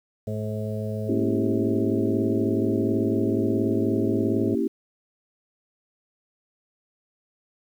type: harmonic tone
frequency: 107.3 Hz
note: A2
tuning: 43 cents flat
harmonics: 1 / 2 / 4 / 5 / 6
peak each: -29 / -32 / -35 / -36 / -37 dBFS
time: 0.27-4.55 s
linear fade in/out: 5 ms
type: chord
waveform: sine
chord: A# diminished seventh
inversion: none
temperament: equal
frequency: 233.1 / 277.2 / 329.6 / 392 Hz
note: A#3 / C#4 / E4 / G4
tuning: 0 / 0 / 0 / 0 cents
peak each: -27 dBFS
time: 1.08-4.68 s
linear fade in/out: 10 ms
effects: 9-bit